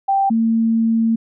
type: tone pair in turn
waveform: sine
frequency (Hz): 784 / 226.4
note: G5 / A3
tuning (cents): 0 / +50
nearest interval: octave + minor seventh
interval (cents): 2150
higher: first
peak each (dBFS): -13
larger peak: neither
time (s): 0.08-0.3 / 0.3-1.16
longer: second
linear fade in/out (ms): 10
effects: none